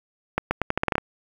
accelerating click train, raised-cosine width 0.5 ms, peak -6 dBFS, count 10, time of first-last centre 0.38-0.981 s, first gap 130 ms, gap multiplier 0.82, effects 7-bit

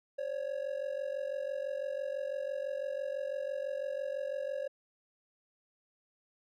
triangle ring-modulated tone, 554.4 Hz, C#5, in tune, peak -29 dBFS, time 0.18-4.68 s, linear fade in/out 10 ms, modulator 23 Hz, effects none

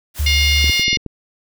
white noise, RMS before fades -31 dBFS, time 0.14-0.85 s, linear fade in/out 50 ms
sine tone, 73.6 Hz, D2, 4 cents sharp, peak -15 dBFS, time 0.19-0.71 s, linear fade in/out 10 ms
harmonic tone, 711 Hz, F5, 31 cents sharp, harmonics 3 / 4 / 5 / 6 / 7 / 8, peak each -18 / -20 / -22 / -24 / -25 / -26 dBFS, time 0.26-0.97 s, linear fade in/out 5 ms
clicks, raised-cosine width 3 ms, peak -14 dBFS, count 7, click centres 0.643 / 0.696 / 0.796 / 0.881 / 0.93 / 0.971 / 1.063 s
effects none

